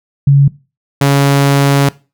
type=tone pair in turn; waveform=sine / sawtooth; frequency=140 / 140 Hz; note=C#3 / C#3; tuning=+18 / +18 cents; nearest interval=unison; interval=0 cents; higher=neither; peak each=-3 dBFS; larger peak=neither; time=0.27-0.48 / 1.01-1.89 s; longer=second; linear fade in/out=5 ms; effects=noise-tail reverb RT60 0.3 s tail -20 dB re dry